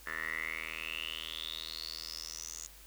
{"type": "tone with band-pass filter sweep", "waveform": "10% pulse", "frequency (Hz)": 80, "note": "D#2", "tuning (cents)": 49, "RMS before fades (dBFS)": -41, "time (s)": [0.06, 2.67], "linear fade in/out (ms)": 10, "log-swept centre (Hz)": [1700, 6800], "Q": 9.4, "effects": ["added 50 Hz sine -56 dBFS peak until 2.86 s", "white hiss -56 dBFS RMS until 2.86 s"]}